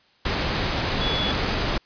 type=tone in noise; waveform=sine; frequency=3401 Hz; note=G#7; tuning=40 cents sharp; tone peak=-26 dBFS; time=1.01-1.32 s; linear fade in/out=5 ms; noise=pink; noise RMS=-24 dBFS; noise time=0.25-1.78 s; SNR=-5 dB; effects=white hiss -59 dBFS RMS until 1.85 s + resampled to 11025 Hz